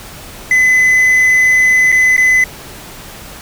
triangle tone with dropouts, 2018 Hz, B6, 37 cents sharp, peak -5 dBFS, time 0.51-2.44 s, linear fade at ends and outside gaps 2 ms, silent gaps 1.919-1.924 / 2.166-2.178 s, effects pink hiss -32 dBFS RMS until 3.41 s

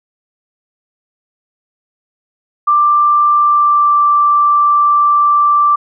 sine tone with pitch glide, 1181 to 1172.8 Hz, D6 to D6, +9 to -3 cents, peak -7 dBFS, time 2.67-5.76 s, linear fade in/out 10 ms, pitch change -12 cents, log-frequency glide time 3.34-3.99 s, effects none

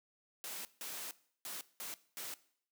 white noise bursts at uneven times, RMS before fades -44 dBFS, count 5, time 0.44-0.65 / 0.81-1.11 / 1.45-1.61 / 1.8-1.94 / 2.17-2.34 s, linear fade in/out 0 ms, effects noise-tail reverb RT60 0.6 s tail -19 dB re dry + high-pass 200 Hz 12 dB/octave

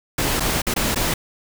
pink noise with dropouts, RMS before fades -21 dBFS, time 0.18-1.14 s, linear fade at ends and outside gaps 5 ms, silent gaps 0.398-0.404 / 0.619-0.667 / 0.74-0.762 / 0.947-0.958 s, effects none

